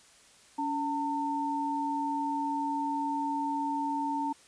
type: tone pair together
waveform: sine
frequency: 283.5 / 900 Hz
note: C#4 / A5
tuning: +39 / +39 cents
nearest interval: octave + minor sixth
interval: 2000 cents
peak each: -33 / -30 dBFS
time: 0.58-4.33 s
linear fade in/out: 10 ms
effects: white hiss -58 dBFS RMS until 4.47 s + resampled to 22050 Hz